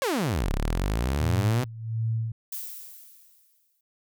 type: exponential two-way sweep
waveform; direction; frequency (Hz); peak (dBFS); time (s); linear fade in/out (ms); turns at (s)
sawtooth; down then up; 580 to 32.31 to 129.7; -20; 0.02-1.64; 0; 0.52
type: tone with tremolo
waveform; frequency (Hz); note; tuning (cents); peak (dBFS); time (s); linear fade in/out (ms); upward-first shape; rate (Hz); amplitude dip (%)
sine; 112.7; A2; +42; -23; 1.2-2.32; 5; sine; 1.4; 80
type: noise with exponential decay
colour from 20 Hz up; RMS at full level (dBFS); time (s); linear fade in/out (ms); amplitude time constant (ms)
violet; -33; 2.52-3.81; 5; 280
effects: none